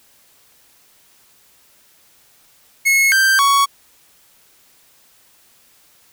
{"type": "tone with pitch steps", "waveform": "45% pulse", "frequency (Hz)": [2178, 1569, 1117], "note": ["C#7", "G6", "C#6"], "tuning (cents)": [-31, 1, 13], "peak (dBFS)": -11, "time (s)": [2.85, 3.66], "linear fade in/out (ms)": 20, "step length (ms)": 270, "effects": ["white hiss -53 dBFS RMS until 6.12 s"]}